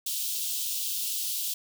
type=high-pass noise; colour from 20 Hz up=white; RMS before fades=-31 dBFS; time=0.06-1.54 s; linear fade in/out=5 ms; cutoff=2900 Hz; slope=48 dB/octave; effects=none